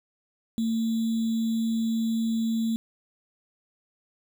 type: tone with sample-and-hold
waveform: sine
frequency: 225.9 Hz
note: A3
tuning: 46 cents sharp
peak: -23 dBFS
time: 0.58-2.76 s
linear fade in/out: 0 ms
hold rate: 3675 Hz
effects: none